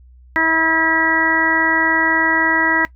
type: harmonic tone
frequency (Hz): 323.3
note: E4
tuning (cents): -34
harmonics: 1 / 2 / 3 / 4 / 5 / 6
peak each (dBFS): -22 / -27 / -21 / -25 / -20 / -17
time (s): 0.36-2.85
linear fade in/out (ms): 0
effects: noise-tail reverb RT60 0.1 s tail -19 dB re dry + added 62 Hz sine -42 dBFS peak until 2.95 s